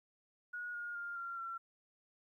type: tone with pitch steps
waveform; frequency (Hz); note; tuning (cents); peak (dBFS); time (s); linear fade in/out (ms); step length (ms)
sine; 1451 / 1426.9 / 1403.2 / 1379.9 / 1357; F#6 / F6 / F6 / F6 / E6; -34 / +37 / +8 / -21 / +50; -40; 0.53-1.58; 10; 210
effects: 13-bit